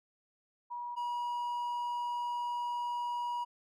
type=tone pair in turn; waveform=sine / triangle; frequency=963 / 963 Hz; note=B5 / B5; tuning=-44 / -44 cents; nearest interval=unison; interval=0 cents; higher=neither; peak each=-37 / -31 dBFS; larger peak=second; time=0.7-0.96 / 0.96-3.45 s; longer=second; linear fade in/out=20 ms; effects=none